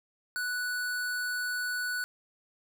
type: tone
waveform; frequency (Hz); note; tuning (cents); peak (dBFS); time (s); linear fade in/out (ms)
square; 1480; F#6; 0; -31; 0.36-2.04; 0
effects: 10-bit